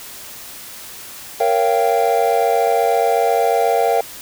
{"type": "chord", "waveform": "triangle", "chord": "G half-diminished seventh", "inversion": "first", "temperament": "equal with one note detuned", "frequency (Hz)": [466.2, 554.4, 689.6, 784], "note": ["Bb4", "Db5", "F5", "G5"], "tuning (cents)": [0, 0, -22, 0], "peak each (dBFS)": [-16, -20, -16, -17], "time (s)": [1.4, 4.01], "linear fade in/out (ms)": 5, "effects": ["white hiss -35 dBFS RMS until 4.21 s"]}